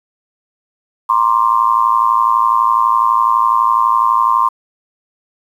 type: tone with amplitude modulation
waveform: sine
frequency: 1055 Hz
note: C6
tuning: 14 cents sharp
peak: -5 dBFS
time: 1.09-4.49 s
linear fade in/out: 10 ms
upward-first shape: sine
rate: 112 Hz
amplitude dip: 100%
effects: 7-bit